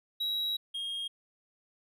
triangle tone pair in turn, 3865 / 3244 Hz, B7 / G#7, -38 / -41 cents, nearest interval minor third, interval 303 cents, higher first, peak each -28 / -32 dBFS, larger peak first, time 0.2-0.57 / 0.74-1.08 s, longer first, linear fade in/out 10 ms, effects none

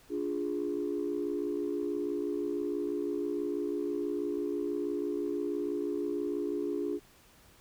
sine chord, D diminished, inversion none, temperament equal with one note detuned, 290.6 / 349.2 / 415.3 Hz, D4 / F4 / Ab4, -18 / 0 / 0 cents, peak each -34 dBFS, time 0.09-7 s, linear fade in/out 50 ms, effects tanh soft clip ceiling -23 dBFS + pink hiss -60 dBFS RMS until 7.6 s

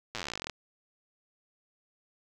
slowing click train, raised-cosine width 0.2 ms, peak -18 dBFS, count 23, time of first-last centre 0.15-0.497 s, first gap 8 ms, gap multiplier 1.06, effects none

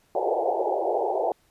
white band-pass noise, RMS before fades -25 dBFS, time 0.15-1.32 s, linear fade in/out 2 ms, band 350 to 860 Hz, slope 96 dB/octave, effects pink hiss -64 dBFS RMS until 1.5 s + resampled to 32000 Hz

